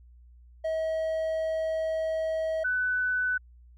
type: tone pair in turn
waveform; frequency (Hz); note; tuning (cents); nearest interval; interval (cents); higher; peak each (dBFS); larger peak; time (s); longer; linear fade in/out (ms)
triangle / sine; 640 / 1498.6; D#5 / F#6; +49 / +22; octave + minor third; 1473; second; -24; neither; 0.64-2.64 / 2.64-3.38; first; 10
effects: added 60 Hz sine -50 dBFS peak until 3.77 s + MP3 96 kbps